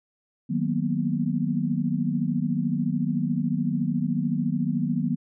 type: chord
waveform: sine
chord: B major seventh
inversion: first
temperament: equal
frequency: 155.56 / 185 / 233.1 / 246.9 Hz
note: D#3 / F#3 / A#3 / B3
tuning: 0 / 0 / 0 / 0 cents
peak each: -28 dBFS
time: 0.49-5.16 s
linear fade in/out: 20 ms
effects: none

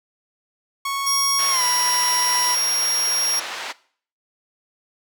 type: tone with pitch glide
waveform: sawtooth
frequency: 1106 to 985.3 Hz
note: C#6 to B5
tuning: -4 to -4 cents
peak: -19 dBFS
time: 0.85-2.55 s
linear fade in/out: 5 ms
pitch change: -200 cents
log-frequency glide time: 1.5-1.63 s
type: tone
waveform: sawtooth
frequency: 5600 Hz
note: F8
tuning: 4 cents sharp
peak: -17 dBFS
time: 1.06-3.4 s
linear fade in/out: 10 ms
type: band-pass noise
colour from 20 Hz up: pink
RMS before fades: -31 dBFS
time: 1.38-3.73 s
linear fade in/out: 20 ms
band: 840 to 4800 Hz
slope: 12 dB/octave
effects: noise-tail reverb RT60 0.5 s tail -20 dB re dry

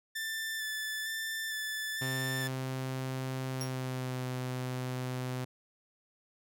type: tone with vibrato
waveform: sawtooth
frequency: 1762 Hz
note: A6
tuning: 2 cents sharp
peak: -31 dBFS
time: 0.15-2.48 s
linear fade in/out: 10 ms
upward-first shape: square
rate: 1.1 Hz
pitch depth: 14 cents each way
type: tone with pitch glide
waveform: sawtooth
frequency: 130.81 to 127.31 Hz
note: C3 to C3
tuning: 0 to -47 cents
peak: -30 dBFS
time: 2.01-5.45 s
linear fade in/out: 10 ms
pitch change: -47 cents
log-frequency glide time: 3.49-4.25 s
type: tone with exponential decay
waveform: sawtooth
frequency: 5588 Hz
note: F8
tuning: in tune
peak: -31 dBFS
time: 3.61-3.76 s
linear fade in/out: 1 ms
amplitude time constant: 31 ms
effects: none

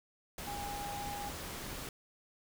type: tone in noise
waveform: sine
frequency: 815 Hz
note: G#5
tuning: 33 cents flat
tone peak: -40 dBFS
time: 0.47-1.29 s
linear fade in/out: 2 ms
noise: pink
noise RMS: -43 dBFS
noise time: 0.38-1.89 s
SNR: 0 dB
effects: none

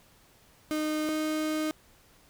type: tone pair in turn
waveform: 35% pulse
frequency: 307.4 / 309.9 Hz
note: D#4 / D#4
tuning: -21 / -7 cents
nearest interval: unison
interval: 14 cents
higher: second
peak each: -26 dBFS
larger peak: neither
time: 0.71-1.09 / 1.09-1.71 s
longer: second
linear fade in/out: 0 ms
effects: pink hiss -60 dBFS RMS until 2.29 s

